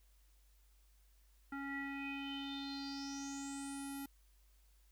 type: tone with low-pass filter sweep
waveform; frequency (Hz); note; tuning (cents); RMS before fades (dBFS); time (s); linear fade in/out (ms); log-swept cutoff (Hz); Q
square; 277.2; C#4; 0; -44; 1.52-4.06; 5; 1600 to 12000; 8.7
effects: added 50 Hz sine -65 dBFS peak until 4.91 s + white hiss -75 dBFS RMS until 4.91 s